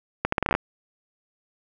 accelerating click train, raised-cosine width 0.5 ms, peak -6 dBFS, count 10, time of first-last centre 0.25-0.55 s, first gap 74 ms, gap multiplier 0.78, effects none

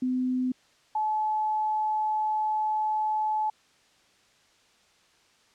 sine tone pair in turn, 254.3 / 860.1 Hz, C4 / A5, -49 / -40 cents, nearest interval octave + major sixth, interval 2109 cents, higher second, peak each -24 / -24 dBFS, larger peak neither, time 0.02-0.52 / 0.95-3.5 s, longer second, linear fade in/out 5 ms, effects white hiss -62 dBFS RMS until 5.54 s + low-pass 6000 Hz 12 dB/octave

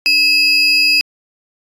sine tone pair together, 2597 / 4902 Hz, E7 / D#8, -26 / -27 cents, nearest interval major seventh, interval 1099 cents, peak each -10 dBFS, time 0.06-1.01 s, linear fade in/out 0 ms, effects tanh soft clip ceiling -6 dBFS + AAC 64 kbps

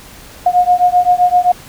sine beating tone pair, 714 / 721.7 Hz, F5 / F#5, +38 / -43 cents, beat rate 7.7 Hz, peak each -11 dBFS, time 0.46-1.52 s, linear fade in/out 5 ms, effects pink hiss -37 dBFS RMS until 1.68 s

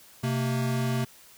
square tone pair together, 128.87 / 228.1 Hz, C3 / A#3, -26 / -37 cents, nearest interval minor seventh, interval 989 cents, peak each -27 / -31 dBFS, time 0.23-1.05 s, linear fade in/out 10 ms, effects white hiss -53 dBFS RMS until 1.37 s

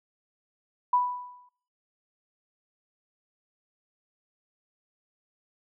sine tone with exponential decay, 987.8 Hz, B5, in tune, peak -18 dBFS, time 0.93-1.49 s, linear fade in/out 5 ms, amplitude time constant 120 ms, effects noise-tail reverb RT60 0.5 s tail -19 dB re dry

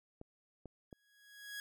clicks, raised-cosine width 2 ms, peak -35 dBFS, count 3, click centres 0.214 / 0.657 / 0.928 s
sawtooth tone with exponential growth, 1661.2 Hz, G#6, in tune, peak -37 dBFS, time 0.91-1.6 s, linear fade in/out 1 ms, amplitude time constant 150 ms
effects none

